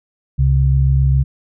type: tone pair together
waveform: sine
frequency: 67.4 / 134.8 Hz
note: C#2 / C#3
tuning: -48 / -48 cents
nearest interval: octave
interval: 1200 cents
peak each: -13 dBFS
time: 0.38-1.24 s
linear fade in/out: 20 ms
effects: none